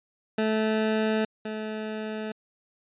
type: tone pair in turn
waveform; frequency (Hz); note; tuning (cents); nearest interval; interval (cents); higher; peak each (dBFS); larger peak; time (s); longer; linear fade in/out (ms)
20% pulse; 218 / 216.4; A3 / A3; -16 / -29; unison; 13; first; -18 / -26; first; 0.38-1.25 / 1.45-2.32; neither; 5
effects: resampled to 8000 Hz